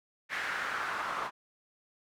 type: noise with band-pass filter sweep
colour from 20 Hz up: pink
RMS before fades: -35 dBFS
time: 0.29-1.31 s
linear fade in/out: 50 ms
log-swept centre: 1800 to 1100 Hz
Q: 2.9
effects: none

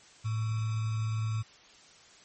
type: tone with sample-and-hold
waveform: sine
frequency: 110 Hz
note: A2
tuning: in tune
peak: -28 dBFS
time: 0.24-1.43 s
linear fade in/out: 20 ms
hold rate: 1225 Hz
effects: white hiss -56 dBFS RMS until 2.24 s + MP3 32 kbps

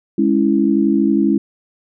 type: chord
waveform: sine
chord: C# minor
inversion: second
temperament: equal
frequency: 207.7 / 277.2 / 329.6 Hz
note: G#3 / C#4 / E4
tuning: 0 / 0 / 0 cents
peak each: -16 dBFS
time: 0.18-1.38 s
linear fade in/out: 5 ms
effects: none

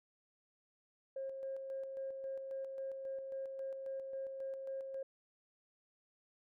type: tone with tremolo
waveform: sine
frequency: 537 Hz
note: C5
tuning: 45 cents sharp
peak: -38 dBFS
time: 1.16-5.03 s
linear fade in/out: 5 ms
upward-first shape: square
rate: 3.7 Hz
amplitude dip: 40%
effects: tanh soft clip ceiling -34 dBFS

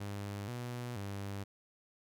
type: tone with pitch steps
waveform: sawtooth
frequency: 101.1 / 121.9 / 99.7 Hz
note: G#2 / B2 / G2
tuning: -46 / -22 / +30 cents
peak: -35 dBFS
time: 0-1.44 s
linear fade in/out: 10 ms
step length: 480 ms
effects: none

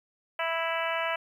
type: harmonic tone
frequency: 329.6 Hz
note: E4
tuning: in tune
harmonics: 2 / 3 / 4 / 5 / 6 / 7 / 8 / 9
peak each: -32 / -34 / -35 / -36 / -37 / -37 / -38 / -39 dBFS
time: 0.39-1.16 s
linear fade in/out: 5 ms
effects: 10-bit

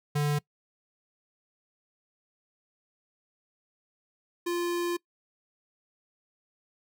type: tone pair in turn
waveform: square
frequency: 146.83 / 347.4 Hz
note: D3 / F4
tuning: 0 / -9 cents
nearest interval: octave + minor third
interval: 1491 cents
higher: second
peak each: -25 / -28 dBFS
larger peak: first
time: 0.15-0.39 / 4.46-4.97 s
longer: second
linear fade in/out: 10 ms
effects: noise-tail reverb RT60 0.1 s tail -23 dB re dry

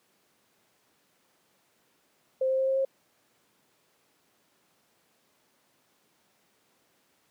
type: tone with pitch steps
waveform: sine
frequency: 523.3 / 526.6 / 530 / 533.4 / 536.8 Hz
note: C5 / C5 / C5 / C5 / C5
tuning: 0 / +11 / +22 / +33 / +44 cents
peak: -23 dBFS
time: 2.41-2.85 s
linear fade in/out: 5 ms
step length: 88 ms
effects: pink hiss -68 dBFS RMS until 7.3 s + high-pass 200 Hz 12 dB/octave

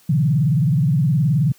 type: tone with vibrato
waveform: sine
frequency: 145.1 Hz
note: D3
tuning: 21 cents flat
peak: -13 dBFS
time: 0.09-1.52 s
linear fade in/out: 5 ms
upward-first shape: sine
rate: 19 Hz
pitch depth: 290 cents each way
effects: white hiss -53 dBFS RMS until 1.58 s + high-pass 80 Hz 12 dB/octave

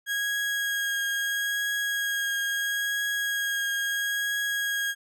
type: tone with vibrato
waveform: 35% pulse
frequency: 1642 Hz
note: G#6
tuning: 20 cents flat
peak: -24 dBFS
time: 0.06-4.95 s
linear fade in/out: 50 ms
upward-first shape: triangle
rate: 0.75 Hz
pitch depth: 14 cents each way
effects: none

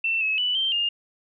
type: tone with pitch steps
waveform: sine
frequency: 2683 / 2580 / 2971 / 3137 / 2823 Hz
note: E7 / E7 / F#7 / G7 / F7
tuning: +30 / -38 / +6 / +1 / +18 cents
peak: -21 dBFS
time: 0.04-0.89 s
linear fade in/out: 5 ms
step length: 170 ms
effects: none

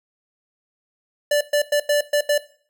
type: tone bursts at uneven times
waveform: square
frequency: 585 Hz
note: D5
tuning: 7 cents flat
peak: -16 dBFS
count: 6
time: 1.31-1.41 / 1.53-1.62 / 1.72-1.8 / 1.89-2.01 / 2.13-2.21 / 2.29-2.38 s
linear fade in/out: 5 ms
effects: noise-tail reverb RT60 0.5 s tail -18 dB re dry

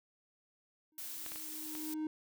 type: tone with exponential growth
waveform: triangle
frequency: 310 Hz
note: D#4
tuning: 6 cents flat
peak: -31 dBFS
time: 0.92-2.07 s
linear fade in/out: 2 ms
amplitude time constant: 250 ms
type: noise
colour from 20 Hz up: blue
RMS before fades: -44 dBFS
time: 0.98-1.94 s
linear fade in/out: 2 ms
type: clicks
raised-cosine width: 0.3 ms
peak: -30 dBFS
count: 4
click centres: 1.263 / 1.319 / 1.359 / 1.752 s
effects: none

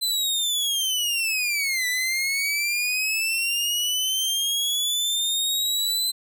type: linear two-way sweep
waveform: sawtooth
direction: down then up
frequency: 4061 to 1970 to 4061 Hz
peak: -19 dBFS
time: 0.01-6.12 s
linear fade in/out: 20 ms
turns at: 1.87 s
effects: none

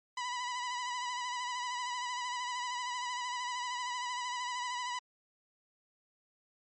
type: tone with vibrato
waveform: sawtooth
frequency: 987 Hz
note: B5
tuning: 1 cent flat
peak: -31 dBFS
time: 0.17-4.99 s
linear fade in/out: 5 ms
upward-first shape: sine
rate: 13 Hz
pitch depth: 41 cents each way
effects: MP3 32 kbps

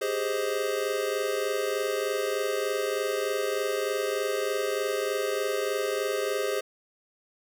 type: chord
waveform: square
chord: Ab major seventh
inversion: third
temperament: equal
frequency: 392 / 415.3 / 523.3 / 622.3 Hz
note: G4 / Ab4 / C5 / Eb5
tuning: 0 / 0 / 0 / 0 cents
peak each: -34 / -31 / -32 / -36 dBFS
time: 0.01-6.61 s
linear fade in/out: 10 ms
effects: none

